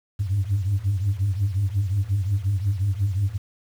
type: tone cluster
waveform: sine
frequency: 88.7 / 97.5 / 103.1 Hz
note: F2 / G2 / G#2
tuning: +27 / -9 / -12 cents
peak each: -29 / -22 / -23 dBFS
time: 0.19-3.38 s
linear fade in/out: 20 ms
effects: tanh soft clip ceiling -15 dBFS + 8-bit